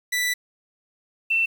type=tone pair in turn; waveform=sawtooth / sine; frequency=1975.5 / 2686 Hz; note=B6 / E7; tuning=0 / +32 cents; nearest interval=perfect fourth; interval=532 cents; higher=second; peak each=-18 dBFS; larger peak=neither; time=0.12-0.34 / 1.3-1.46 s; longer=first; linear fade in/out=10 ms; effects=8-bit